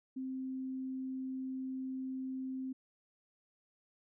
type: tone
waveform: sine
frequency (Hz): 261.6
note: C4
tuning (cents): 0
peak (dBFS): -37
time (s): 0.16-2.73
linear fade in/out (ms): 10
effects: none